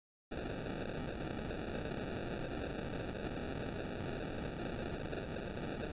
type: noise with sample-and-hold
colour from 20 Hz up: white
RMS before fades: -41 dBFS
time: 0.31-5.92 s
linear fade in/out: 10 ms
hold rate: 1050 Hz
effects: resampled to 8000 Hz